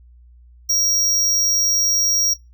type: tone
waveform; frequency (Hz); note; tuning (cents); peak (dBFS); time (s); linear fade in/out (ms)
square; 5650; F8; +19; -16; 0.69-2.34; 10
effects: noise-tail reverb RT60 0.2 s tail -17 dB re dry + added 60 Hz sine -44 dBFS peak until 2.53 s